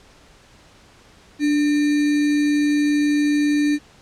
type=tone with sample-and-hold; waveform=sine; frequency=293.7 Hz; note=D4; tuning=in tune; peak=-15 dBFS; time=1.39-3.79 s; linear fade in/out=50 ms; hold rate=2100 Hz; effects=pink hiss -50 dBFS RMS until 4.01 s + low-pass 7000 Hz 12 dB/octave